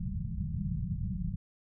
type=low-pass noise; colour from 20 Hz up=white; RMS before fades=-34 dBFS; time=0-1.36 s; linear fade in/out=10 ms; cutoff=200 Hz; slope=96 dB/octave; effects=none